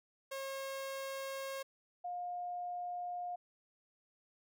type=tone pair in turn; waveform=sawtooth / sine; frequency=541 / 710.8 Hz; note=C#5 / F5; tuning=-42 / +30 cents; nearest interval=perfect fourth; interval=472 cents; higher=second; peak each=-36 / -38 dBFS; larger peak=first; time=0.31-1.63 / 2.04-3.36 s; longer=neither; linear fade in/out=10 ms; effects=none